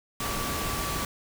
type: tone in noise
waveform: sine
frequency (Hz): 1152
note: D6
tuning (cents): -34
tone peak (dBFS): -35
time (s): 0.2-1.05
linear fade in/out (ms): 2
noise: pink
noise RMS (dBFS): -31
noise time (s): 0.2-1.05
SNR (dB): -7
effects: none